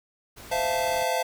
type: noise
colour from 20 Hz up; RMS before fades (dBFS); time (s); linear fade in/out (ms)
pink; -44; 0.36-1.05; 20
type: chord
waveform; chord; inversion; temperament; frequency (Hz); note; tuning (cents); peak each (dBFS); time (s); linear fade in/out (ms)
square; F major seventh; second; equal with one note detuned; 515.2 / 659.3 / 698.5 / 880; C5 / E5 / F5 / A5; -27 / 0 / 0 / 0; -30; 0.51-1.23; 10
effects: none